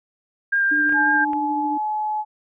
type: tone with vibrato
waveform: sine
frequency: 1600 Hz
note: G6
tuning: 35 cents sharp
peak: -16 dBFS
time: 0.52-1.25 s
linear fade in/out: 10 ms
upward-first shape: sine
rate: 5.5 Hz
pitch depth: 13 cents each way
type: tone with tremolo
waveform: sine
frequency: 298.6 Hz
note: D4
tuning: 29 cents sharp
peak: -23 dBFS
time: 0.71-1.78 s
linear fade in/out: 10 ms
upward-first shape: triangle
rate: 14 Hz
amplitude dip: 35%
type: clicks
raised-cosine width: 0.5 ms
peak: -21 dBFS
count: 3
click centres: 0.894 / 0.925 / 1.333 s
type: tone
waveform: sine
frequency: 853 Hz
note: G#5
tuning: 46 cents sharp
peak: -21 dBFS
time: 0.93-2.25 s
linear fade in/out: 50 ms
effects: none